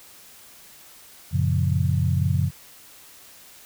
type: chord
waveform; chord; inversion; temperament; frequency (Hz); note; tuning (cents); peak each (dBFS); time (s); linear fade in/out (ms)
sine; Gb major seventh; none; equal; 92.5 / 116.54 / 138.59 / 174.61; Gb2 / Bb2 / Db3 / F3; 0 / 0 / 0 / 0; -22 / -27 / -23 / -28; 1.31-2.51; 50
effects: white hiss -48 dBFS RMS until 3.65 s